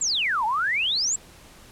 sine exponential two-way sweep, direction down then up, 7800 to 832 to 7800 Hz, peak -21 dBFS, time 0.01-1.16 s, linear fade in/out 5 ms, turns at 0.45 s, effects pink hiss -49 dBFS RMS until 1.71 s + low-pass 12000 Hz 12 dB/octave

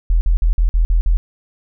sine tone bursts, 41.49 Hz, E1, 12 cents sharp, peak -10 dBFS, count 7, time 0.1-1.17 s, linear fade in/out 0 ms, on 110 ms, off 50 ms, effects none

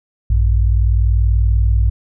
sine tone pair together, 57.61 / 98 Hz, A#1 / G2, -20 / 0 cents, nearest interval major sixth, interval 920 cents, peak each -11 / -17 dBFS, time 0.3-1.9 s, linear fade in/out 5 ms, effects none

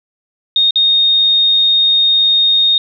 sine tone with dropouts, 3701 Hz, A#7, 13 cents flat, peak -8 dBFS, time 0.56-2.78 s, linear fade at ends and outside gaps 2 ms, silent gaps 0.708-0.757 s, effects none

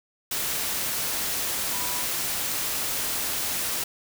sine tone in noise, 983 Hz, B5, 8 cents flat, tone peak -37 dBFS, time 1.73-2.03 s, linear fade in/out 5 ms, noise white, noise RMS -28 dBFS, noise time 0.31-3.84 s, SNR -12 dB, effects none

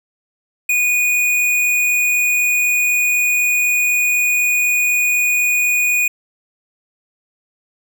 square tone, 2464 Hz, D#7, 17 cents flat, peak -14 dBFS, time 0.69-6.08 s, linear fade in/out 5 ms, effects none

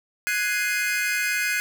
45% pulse chord, Ab dominant seventh, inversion third, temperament equal, 1480 / 1661.2 / 2093 / 2489 Hz, Gb6 / Ab6 / C7 / Eb7, 0 / 0 / 0 / 0 cents, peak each -28 dBFS, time 0.27-1.6 s, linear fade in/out 0 ms, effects none

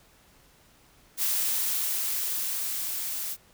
blue noise with level ramp, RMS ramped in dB -26 to -33 dBFS, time 1.17-3.37 s, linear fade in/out 50 ms, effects pink hiss -59 dBFS RMS until 3.53 s

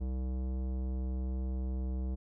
sine tone with tanh clipping, 64.2 Hz, C2, 32 cents flat, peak -34 dBFS, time 0-2.16 s, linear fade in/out 20 ms, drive 16 dB, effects none

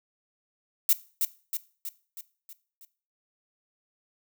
violet noise with echo, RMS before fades -20 dBFS, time 0.89-0.93 s, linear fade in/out 2 ms, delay 320 ms, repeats 6, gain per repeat -5 dB, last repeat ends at 2.85 s, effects noise-tail reverb RT60 0.4 s tail -18 dB re dry

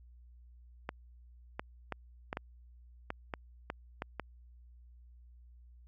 clicks, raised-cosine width 0.5 ms, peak -21 dBFS, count 10, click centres 0.891 / 1.595 / 1.923 / 2.329 / 2.371 / 3.104 / 3.338 / 3.701 / 4.021 / 4.197 s, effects added 60 Hz sine -54 dBFS peak until 5.87 s + AAC 64 kbps

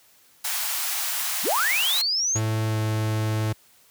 white high-pass noise, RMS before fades -27 dBFS, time 0.44-2.02 s, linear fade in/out 10 ms, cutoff 670 Hz, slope 48 dB/octave
sine linear sweep, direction up, 123.2 to 6880 Hz, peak -21 dBFS, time 1.43-2.4 s, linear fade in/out 50 ms
45% pulse tone with pitch glide, 110 to 109.05 Hz, A2 to A2, 0 to -15 cents, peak -22 dBFS, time 2.35-3.53 s, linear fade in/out 10 ms, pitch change -15 cents, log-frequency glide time 2.67-2.76 s
effects white hiss -57 dBFS RMS until 3.9 s + high-pass 60 Hz 12 dB/octave

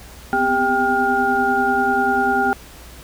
sine tone cluster, 247.9 / 258.1 / 398.5 / 790 / 1418 Hz, B3 / C4 / G4 / G5 / F6, +7 / -23 / +28 / +13 / +26 cents, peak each -26 / -27 / -23 / -18 / -20 dBFS, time 0.33-2.53 s, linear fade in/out 0 ms, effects added 60 Hz sine -42 dBFS peak until 3.03 s + pink hiss -42 dBFS RMS until 3.03 s

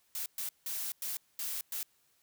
blue noise bursts at uneven times, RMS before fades -37 dBFS, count 6, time 0.15-0.26 / 0.38-0.49 / 0.66-0.92 / 1.02-1.17 / 1.39-1.61 / 1.72-1.83 s, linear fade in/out 2 ms, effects white hiss -71 dBFS RMS until 2.22 s

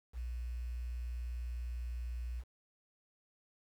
sine tone with quantisation, 60.2 Hz, B1, 44 cents flat, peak -37 dBFS, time 0.13-2.44 s, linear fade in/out 50 ms, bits 10, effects none

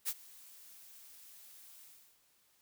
blue noise with ADSR envelope, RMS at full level -33 dBFS, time 0.05-2.2 s, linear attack 35 ms, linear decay 48 ms, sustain -23 dB, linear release 380 ms, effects white hiss -71 dBFS RMS until 2.61 s

